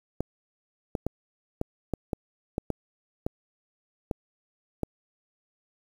clicks, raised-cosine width 2 ms, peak -14 dBFS, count 11, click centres 0.206 / 0.952 / 1.066 / 1.614 / 1.937 / 2.132 / 2.581 / 2.703 / 3.265 / 4.112 / 4.833 s, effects 8-bit

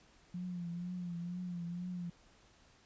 sine tone with vibrato, 175.7 Hz, F3, 11 cents sharp, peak -38 dBFS, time 0.34-2.1 s, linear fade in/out 5 ms, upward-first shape triangle, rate 2.1 Hz, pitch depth 62 cents each way, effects pink hiss -65 dBFS RMS until 2.85 s + resampled to 16000 Hz

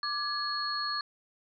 sine tone cluster, 1177 / 1685 / 4323 Hz, D6 / G#6 / C#8, +3 / +25 / -44 cents, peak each -34 / -37 / -33 dBFS, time 0.03-1.01 s, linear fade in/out 2 ms, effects none

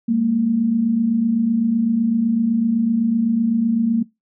sine tone pair together, 202.1 / 230 Hz, G#3 / A#3, -47 / -23 cents, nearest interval major second, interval 224 cents, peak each -24 / -15 dBFS, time 0.08-4.03 s, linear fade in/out 10 ms, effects noise-tail reverb RT60 0.2 s tail -21 dB re dry

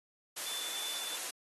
sine tone in noise, 3520 Hz, A7, in tune, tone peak -40 dBFS, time 0.46-1.16 s, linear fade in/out 10 ms, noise white, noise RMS -39 dBFS, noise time 0.36-1.31 s, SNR -4 dB, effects high-pass 400 Hz 12 dB/octave + AAC 32 kbps

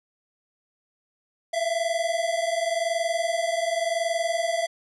square tone pair together, 659.3 / 680.2 Hz, E5 / F5, 0 / -46 cents, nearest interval minor second, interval 54 cents, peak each -27 dBFS, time 1.53-4.67 s, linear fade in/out 10 ms, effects resampled to 24000 Hz

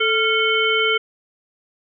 harmonic tone with a mistuned harmonic, 440 Hz, A4, in tune, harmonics 1 / 3 / 5 / 7, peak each -21 / -21 / -21 / -21 dBFS, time 0-0.98 s, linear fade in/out 10 ms, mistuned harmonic 3, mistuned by +86 cents, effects none

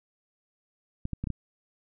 clicks, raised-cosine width 5 ms, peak -19 dBFS, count 5, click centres 1.054 / 1.133 / 1.24 / 1.272 / 1.303 s, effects none

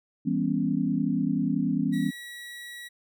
sine chord, C# half-diminished seventh, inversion first, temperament equal with one note detuned, 164.81 / 198.96 / 246.9 / 277.2 Hz, E3 / G3 / B3 / C#4, 0 / +26 / 0 / 0 cents, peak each -30 / -29 / -28 / -28 dBFS, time 0.25-2.11 s, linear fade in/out 20 ms
30% pulse tone, 1926 Hz, B6, 44 cents flat, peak -36 dBFS, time 1.92-2.89 s, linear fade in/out 20 ms
effects none

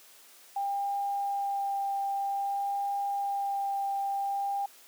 sine tone with vibrato, 797 Hz, G5, 28 cents sharp, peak -28 dBFS, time 0.56-4.66 s, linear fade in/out 5 ms, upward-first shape sine, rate 0.52 Hz, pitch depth 10 cents each way, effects white hiss -55 dBFS RMS until 4.87 s + high-pass 300 Hz 12 dB/octave

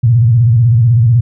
sine tone with vibrato, 117 Hz, A#2, 7 cents sharp, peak -5 dBFS, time 0.03-1.21 s, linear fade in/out 10 ms, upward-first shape square, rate 16 Hz, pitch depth 110 cents each way, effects none

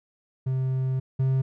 triangle tone pair in turn, 130.81 / 132.25 Hz, C3 / C3, 0 / +19 cents, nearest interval unison, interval 19 cents, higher second, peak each -21 / -18 dBFS, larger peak second, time 0.46-1 / 1.19-1.42 s, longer first, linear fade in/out 10 ms, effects none

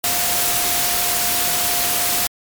sine tone in noise, 707 Hz, F5, 21 cents sharp, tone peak -28 dBFS, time 0.04-2.27 s, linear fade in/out 0 ms, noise white, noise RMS -19 dBFS, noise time 0.04-2.27 s, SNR -12 dB, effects MP3 96 kbps

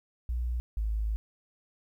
sine tone pair in turn, 60.2 / 53.63 Hz, B1 / A1, -44 / -44 cents, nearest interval major second, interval 200 cents, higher first, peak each -28 / -27 dBFS, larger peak second, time 0.29-0.6 / 0.77-1.16 s, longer second, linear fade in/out 0 ms, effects 11-bit

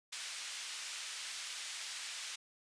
pink band-pass noise, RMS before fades -44 dBFS, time 0.12-2.36 s, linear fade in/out 10 ms, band 2300 to 9200 Hz, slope 12 dB/octave, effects resampled to 22050 Hz

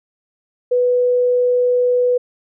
sine tone, 493.9 Hz, B4, in tune, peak -12 dBFS, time 0.71-2.18 s, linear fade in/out 10 ms, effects none

